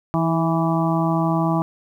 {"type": "harmonic tone with a mistuned harmonic", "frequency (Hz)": 164.81, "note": "E3", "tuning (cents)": 0, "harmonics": [1, 2, 4, 5, 6, 7], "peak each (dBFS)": [-20, -23, -26, -27, -28, -28], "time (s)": [0.14, 1.62], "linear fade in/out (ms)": 0, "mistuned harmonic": 2, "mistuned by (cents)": -27, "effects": ["9-bit"]}